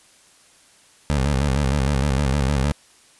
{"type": "tone with vibrato", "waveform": "20% pulse", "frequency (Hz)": 69.3, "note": "C#2", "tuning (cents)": 0, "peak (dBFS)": -13, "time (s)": [1.1, 2.72], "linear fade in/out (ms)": 0, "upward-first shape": "square", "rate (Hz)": 6.5, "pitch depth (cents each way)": 96, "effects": ["white hiss -53 dBFS RMS until 3.19 s", "resampled to 24000 Hz"]}